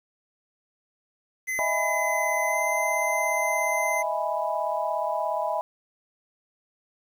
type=tone with pitch glide; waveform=square; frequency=2043 to 2068 Hz; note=C7 to C7; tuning=-42 to -21 cents; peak=-27 dBFS; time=1.47-4.03 s; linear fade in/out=20 ms; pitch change=+21 cents; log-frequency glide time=2.49-2.57 s
type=chord; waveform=sine; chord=E major seventh; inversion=third; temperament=equal; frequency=622.3 / 659.3 / 830.6 / 987.8 Hz; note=D#5 / E5 / G#5 / B5; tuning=0 / 0 / 0 / 0 cents; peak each=-30 dBFS; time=1.59-5.61 s; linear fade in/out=0 ms
effects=9-bit